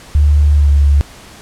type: tone with pitch glide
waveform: sine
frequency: 73.42 to 71.41 Hz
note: D2 to D2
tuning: 0 to -48 cents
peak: -6 dBFS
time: 0.15-1.01 s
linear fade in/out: 0 ms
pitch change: -48 cents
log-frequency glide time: 0.55-0.7 s
effects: pink hiss -37 dBFS RMS until 1.41 s + low-pass 10000 Hz 12 dB/octave